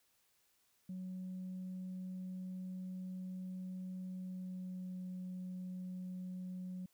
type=tone with pitch glide; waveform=sine; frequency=185 to 183.3 Hz; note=F#3 to F#3; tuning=0 to -16 cents; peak=-40 dBFS; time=0.89-6.86 s; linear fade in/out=5 ms; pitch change=-16 cents; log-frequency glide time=4.09-5.06 s; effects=tanh soft clip ceiling -39 dBFS + white hiss -75 dBFS RMS until 6.93 s